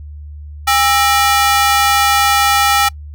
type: ring-modulated tone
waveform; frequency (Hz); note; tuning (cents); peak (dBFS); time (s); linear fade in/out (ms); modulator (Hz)
sawtooth; 1063; C6; +27; -3; 0.67-2.89; 10; 255
effects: noise-tail reverb RT60 0.1 s tail -26 dB re dry + added 74 Hz sine -28 dBFS peak until 3.14 s